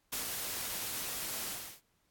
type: noise with ADSR envelope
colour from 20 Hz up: white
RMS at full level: -35 dBFS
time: 0.12-1.81 s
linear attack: 11 ms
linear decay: 110 ms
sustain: -3 dB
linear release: 350 ms
effects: pink hiss -75 dBFS RMS until 2.1 s + AAC 64 kbps